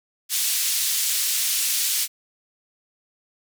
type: band-pass noise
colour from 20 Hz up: white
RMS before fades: -23 dBFS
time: 0.29-2.08 s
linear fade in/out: 50 ms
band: 3000 to 13000 Hz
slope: 12 dB/octave
effects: none